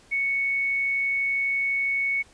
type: tone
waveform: sine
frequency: 2217 Hz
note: C#7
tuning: in tune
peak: -22 dBFS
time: 0.11-2.23 s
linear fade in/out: 20 ms
effects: pink hiss -55 dBFS RMS until 2.33 s + resampled to 22050 Hz